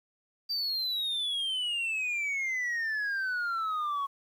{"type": "exponential sweep", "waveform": "sine", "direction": "down", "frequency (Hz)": [4699, 1100], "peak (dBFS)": -26, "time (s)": [0.49, 4.07], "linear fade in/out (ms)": 20, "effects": ["tanh soft clip ceiling -28 dBFS", "10-bit"]}